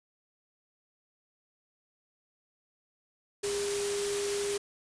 sine tone in noise, 405.4 Hz, G#4, 42 cents flat, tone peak -30 dBFS, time 3.43-4.58 s, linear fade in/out 10 ms, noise white, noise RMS -35 dBFS, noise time 3.43-4.58 s, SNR +2 dB, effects resampled to 22050 Hz

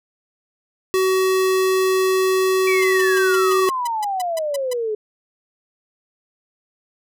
square tone, 376.8 Hz, F#4, 32 cents sharp, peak -16 dBFS, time 0.94-3.69 s, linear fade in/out 0 ms
sine exponential sweep, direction down, 2349 to 417.9 Hz, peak -20 dBFS, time 2.67-4.95 s, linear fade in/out 5 ms
5% pulse tone bursts, 1000 Hz, B5, 21 cents sharp, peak -15 dBFS, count 12, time 2.82-4.734 s, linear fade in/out 5 ms, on 22 ms, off 150 ms
effects none

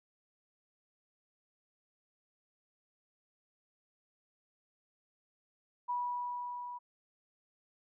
sine tone with level ramp, 976 Hz, B5, 21 cents flat, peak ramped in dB -31 to -41 dBFS, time 5.88-6.79 s, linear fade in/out 20 ms, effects none

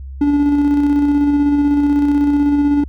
triangle tone with tremolo, 288.4 Hz, D4, 31 cents flat, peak -8 dBFS, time 0.21-2.84 s, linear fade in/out 5 ms, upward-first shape square, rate 16 Hz, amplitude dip 25%, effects added 67 Hz sine -27 dBFS peak until 2.88 s

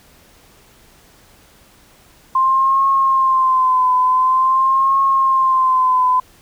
sine tone with vibrato, 1046.5 Hz, C6, in tune, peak -11 dBFS, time 2.35-6.2 s, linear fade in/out 5 ms, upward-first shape triangle, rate 0.47 Hz, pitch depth 66 cents each way, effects pink hiss -49 dBFS RMS until 6.41 s

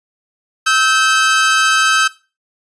sawtooth tone pair together, 1297.4 / 1554 Hz, E6 / G6, -28 / -16 cents, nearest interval minor third, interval 312 cents, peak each -10 dBFS, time 0.66-2.08 s, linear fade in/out 10 ms, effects noise-tail reverb RT60 0.3 s tail -17 dB re dry + resampled to 22050 Hz

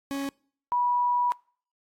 40% pulse / sine tone pair in turn, 276.9 / 975.4 Hz, C#4 / B5, -2 / -22 cents, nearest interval octave + minor seventh, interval 2180 cents, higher second, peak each -28 / -22 dBFS, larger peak second, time 0.11-0.29 / 0.72-1.32 s, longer second, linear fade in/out 0 ms, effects noise-tail reverb RT60 0.5 s tail -25 dB re dry + AAC 48 kbps

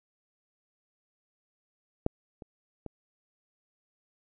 clicks, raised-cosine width 2 ms, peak -12 / -30 / -25 dBFS, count 3, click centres 2.064 / 2.422 / 2.863 s, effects none

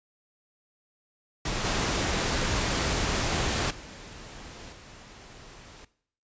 pink noise with level steps, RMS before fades -30 / -27 / -44 / -48 dBFS, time 1.45-5.85 s, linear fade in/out 5 ms, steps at 1.64 / 3.7 / 4.72 s, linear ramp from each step 10 ms, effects noise-tail reverb RT60 0.6 s tail -18 dB re dry + resampled to 16000 Hz

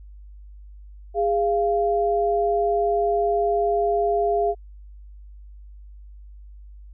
sine tone pair together, 410 / 691.3 Hz, G#4 / F5, -22 / -18 cents, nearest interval major sixth, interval 904 cents, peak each -21 dBFS, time 1.14-4.55 s, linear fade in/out 50 ms, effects added 50 Hz sine -40 dBFS peak until 6.93 s

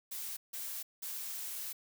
blue noise bursts at uneven times, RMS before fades -41 dBFS, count 3, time 0.11-0.37 / 0.53-0.83 / 1.02-1.73 s, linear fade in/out 10 ms, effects none

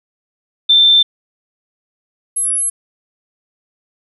sine tone pair in turn, 3561 / 10798 Hz, A7 / E9, +20 / +41 cents, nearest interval octave + perfect fifth, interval 1921 cents, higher second, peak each -6 / -14 dBFS, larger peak first, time 0.69-1.03 / 2.36-2.7 s, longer neither, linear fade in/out 10 ms, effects none

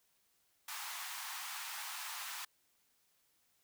pink high-pass noise, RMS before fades -44 dBFS, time 0.68-2.45 s, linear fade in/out 5 ms, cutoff 820 Hz, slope 48 dB/octave, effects white hiss -75 dBFS RMS until 3.63 s

